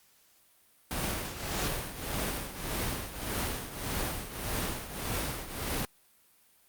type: noise with tremolo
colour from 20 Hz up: pink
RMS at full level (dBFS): -31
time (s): 0.91-5.85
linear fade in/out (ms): 0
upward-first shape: triangle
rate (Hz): 1.7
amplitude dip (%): 75
effects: white hiss -64 dBFS RMS until 6.68 s + Opus 48 kbps